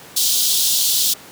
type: high-pass noise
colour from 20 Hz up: pink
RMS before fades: -17 dBFS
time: 0.16-1.14 s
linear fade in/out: 10 ms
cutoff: 3300 Hz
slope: 48 dB/octave
effects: pink hiss -40 dBFS RMS until 1.31 s + high-pass 150 Hz 12 dB/octave